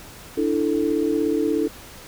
sine chord, D suspended second, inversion none, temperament just, 293.7 / 330.4 / 440.5 Hz, D4 / E4 / A4, 0 / +4 / +2 cents, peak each -23 dBFS, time 0.37-1.68 s, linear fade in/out 10 ms, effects pink hiss -42 dBFS RMS until 2.07 s

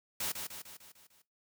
white noise with echo, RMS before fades -35 dBFS, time 0.2-0.32 s, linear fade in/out 5 ms, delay 150 ms, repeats 6, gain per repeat -5 dB, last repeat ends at 1.22 s, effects noise-tail reverb RT60 0.2 s tail -17 dB re dry

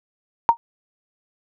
sine tone with exponential decay, 929 Hz, A#5, 6 cents flat, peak -5 dBFS, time 0.49-0.57 s, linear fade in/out 0 ms, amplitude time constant 16 ms, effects none

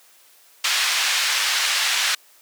white band-pass noise, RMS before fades -21 dBFS, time 0.64-2.15 s, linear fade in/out 5 ms, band 1300 to 4500 Hz, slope 12 dB/octave, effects white hiss -53 dBFS RMS until 2.41 s + high-pass 400 Hz 12 dB/octave

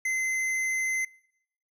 sine tone with tanh clipping, 2059 Hz, C7, 28 cents flat, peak -27 dBFS, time 0.05-1.05 s, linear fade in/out 5 ms, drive 13 dB, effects noise-tail reverb RT60 0.8 s tail -24 dB re dry

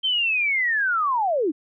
sine linear sweep, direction down, 3150 to 269.8 Hz, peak -19 dBFS, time 0.03-1.52 s, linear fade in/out 20 ms, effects none

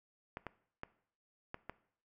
clicks, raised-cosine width 0.5 ms, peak -26 dBFS, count 5, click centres 0.371 / 0.467 / 0.834 / 1.544 / 1.696 s, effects noise-tail reverb RT60 0.6 s tail -19 dB re dry

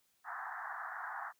white band-pass noise, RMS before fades -43 dBFS, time 0.24-1.33 s, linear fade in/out 50 ms, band 700 to 1800 Hz, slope 96 dB/octave, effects white hiss -75 dBFS RMS until 1.39 s

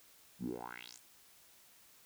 10% pulse tone with band-pass filter sweep, 59.9 Hz, A#1, 48 cents sharp, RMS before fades -44 dBFS, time 0.39-1.01 s, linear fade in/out 50 ms, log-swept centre 160 to 10000 Hz, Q 4.9, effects white hiss -63 dBFS RMS until 2.05 s

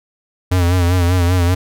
square tone with vibrato, 88.9 Hz, F2, 31 cents sharp, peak -12 dBFS, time 0.51-1.55 s, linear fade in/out 10 ms, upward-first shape sine, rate 5.1 Hz, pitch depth 63 cents each way, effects none

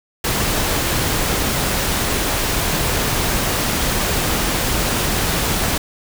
pink noise, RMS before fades -19 dBFS, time 0.24-5.78 s, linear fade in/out 5 ms, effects none

